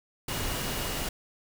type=tone in noise; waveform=sine; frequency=2873 Hz; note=F7; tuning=48 cents sharp; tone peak=-43 dBFS; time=0.28-1.09 s; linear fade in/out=5 ms; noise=pink; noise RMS=-32 dBFS; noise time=0.28-1.09 s; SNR=-14 dB; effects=none